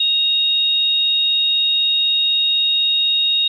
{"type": "tone pair together", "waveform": "sine", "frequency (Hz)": [2800, 3744], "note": ["F7", "A#7"], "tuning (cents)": [4, 7], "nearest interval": "perfect fourth", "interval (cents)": 503, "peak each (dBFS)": [-24, -14], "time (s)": [0, 3.48], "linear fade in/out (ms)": 5, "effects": ["9-bit"]}